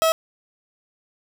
30% pulse tone, 646 Hz, E5, 35 cents flat, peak -13 dBFS, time 0.02-0.12 s, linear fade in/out 0 ms, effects none

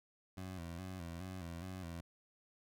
20% pulse tone with vibrato, 88.8 Hz, F2, 29 cents sharp, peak -39 dBFS, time 0.37-2.01 s, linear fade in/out 5 ms, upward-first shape square, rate 2.4 Hz, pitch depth 86 cents each way, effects none

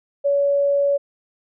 sine tone, 565 Hz, C#5, 33 cents sharp, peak -15 dBFS, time 0.24-0.98 s, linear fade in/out 20 ms, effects none

